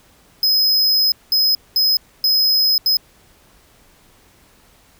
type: tone bursts at uneven times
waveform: square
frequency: 5080 Hz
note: D#8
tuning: 35 cents sharp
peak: -13 dBFS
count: 5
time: 0.43-1.12 / 1.32-1.55 / 1.76-1.97 / 2.24-2.78 / 2.86-2.97 s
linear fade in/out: 2 ms
effects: pink hiss -52 dBFS RMS until 4.99 s